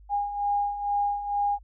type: beating tone pair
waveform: sine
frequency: 813 / 815.2 Hz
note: G#5 / G#5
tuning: -37 / -32 cents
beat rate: 2.2 Hz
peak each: -31 / -25 dBFS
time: 0.09-1.59 s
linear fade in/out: 50 ms
effects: added 50 Hz sine -48 dBFS peak until 1.63 s